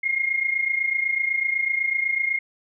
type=tone pair together; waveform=sine; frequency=2114 / 2142 Hz; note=C7 / C7; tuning=+17 / +40 cents; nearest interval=unison; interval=23 cents; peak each=-26 / -22 dBFS; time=0.03-2.39 s; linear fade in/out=10 ms; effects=none